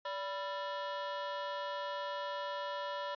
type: ring-modulated tone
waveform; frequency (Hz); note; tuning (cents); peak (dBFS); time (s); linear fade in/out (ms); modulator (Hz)
35% pulse; 782; G5; -4; -32; 0.05-3.15; 5; 204
effects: resampled to 11025 Hz